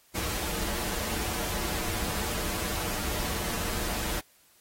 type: noise with comb filter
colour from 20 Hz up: pink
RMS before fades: -32 dBFS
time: 0.14-4.21 s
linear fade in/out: 20 ms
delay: 7.5 ms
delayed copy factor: -0.55
effects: white hiss -62 dBFS RMS until 4.6 s + AAC 48 kbps